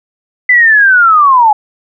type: linear sweep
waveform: sine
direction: down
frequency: 2016 to 822 Hz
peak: -3 dBFS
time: 0.49-1.53 s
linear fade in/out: 5 ms
effects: none